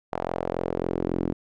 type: tone with band-pass filter sweep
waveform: sawtooth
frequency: 43.65 Hz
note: F1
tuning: in tune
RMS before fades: -28 dBFS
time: 0.12-1.33 s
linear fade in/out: 10 ms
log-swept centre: 740 to 290 Hz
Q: 1.9
effects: none